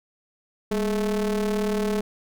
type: ring-modulated tone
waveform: square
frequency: 110 Hz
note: A2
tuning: in tune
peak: -20 dBFS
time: 0.71-2.01 s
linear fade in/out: 5 ms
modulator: 311 Hz
effects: none